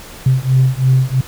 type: beating tone pair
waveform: sine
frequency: 129 / 132 Hz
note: C3 / C3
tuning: -24 / +16 cents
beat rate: 3 Hz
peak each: -12 dBFS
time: 0.26-1.21 s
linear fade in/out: 5 ms
effects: tanh soft clip ceiling -3 dBFS + pink hiss -35 dBFS RMS until 1.27 s